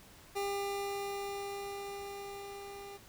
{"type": "tone with level ramp", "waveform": "25% pulse", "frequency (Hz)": 399.9, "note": "G4", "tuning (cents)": 35, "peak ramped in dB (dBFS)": [-29, -42], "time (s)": [0.35, 2.98], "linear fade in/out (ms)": 20, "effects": ["pink hiss -57 dBFS RMS until 3.08 s"]}